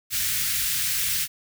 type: band-stop noise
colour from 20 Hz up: white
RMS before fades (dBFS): -25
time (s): 0.1-1.28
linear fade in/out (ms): 50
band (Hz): 160 to 1600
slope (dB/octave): 24
effects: none

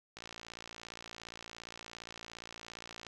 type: click train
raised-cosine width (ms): 0.2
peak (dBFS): -28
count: 167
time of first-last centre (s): 0.17-3.067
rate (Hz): 57.3
effects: none

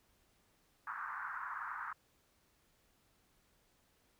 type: band-pass noise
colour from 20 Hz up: white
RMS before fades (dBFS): -43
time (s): 0.87-1.93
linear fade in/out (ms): 2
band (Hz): 970 to 1600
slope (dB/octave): 48
effects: pink hiss -73 dBFS RMS until 4.19 s

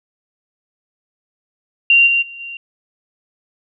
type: tone with level steps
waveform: sine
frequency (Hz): 2768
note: F7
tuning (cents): -16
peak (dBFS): -7 / -12 / -31 / -27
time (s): 1.9-2.57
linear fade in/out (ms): 2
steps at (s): 2.06 / 2.21 / 2.39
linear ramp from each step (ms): 20
effects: none

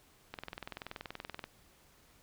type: click train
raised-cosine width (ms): 0.3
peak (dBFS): -25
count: 24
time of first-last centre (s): 0.34-1.44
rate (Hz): 20.9
effects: pink hiss -64 dBFS RMS until 2.22 s

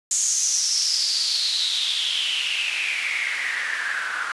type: noise with band-pass filter sweep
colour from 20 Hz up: white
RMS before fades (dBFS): -24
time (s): 0.11-4.32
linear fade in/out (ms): 2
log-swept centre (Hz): 7000 to 1400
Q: 7
effects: resampled to 24000 Hz

